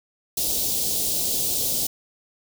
white band-stop noise, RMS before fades -24 dBFS, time 0.37-1.87 s, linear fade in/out 5 ms, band 640 to 3600 Hz, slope 24 dB/octave, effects none

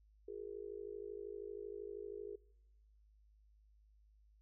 sine tone with amplitude modulation, 411.5 Hz, G#4, 16 cents flat, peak -40 dBFS, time 0.28-2.36 s, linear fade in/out 5 ms, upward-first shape sine, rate 52.8 Hz, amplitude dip 100%, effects noise-tail reverb RT60 0.9 s tail -24 dB re dry + added 52 Hz sine -65 dBFS peak until 4.41 s

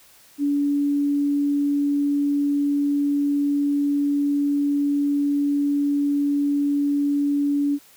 sine tone, 286.3 Hz, D4, 44 cents flat, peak -18 dBFS, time 0.38-7.79 s, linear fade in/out 50 ms, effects white hiss -52 dBFS RMS until 7.96 s

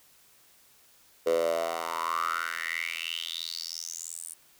10% pulse tone with high-pass filter sweep, 83 Hz, E2, 12 cents sharp, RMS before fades -32 dBFS, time 1.26-4.34 s, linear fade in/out 10 ms, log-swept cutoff 470 to 9500 Hz, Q 7.5, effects white hiss -60 dBFS RMS until 4.59 s

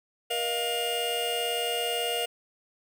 square tone cluster, 475.1 / 624 / 702 / 2831 Hz, A#4 / D#5 / F5 / F7, +33 / +5 / +9 / +23 cents, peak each -33 / -39 / -34 / -31 dBFS, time 0.3-2.26 s, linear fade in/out 10 ms, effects none

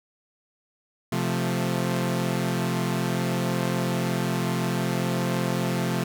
sawtooth chord, F major, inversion second, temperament equal, 130.81 / 174.61 / 220 Hz, C3 / F3 / A3, 0 / 0 / 0 cents, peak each -24 / -23 / -26 dBFS, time 1.12-6.04 s, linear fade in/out 5 ms, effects none

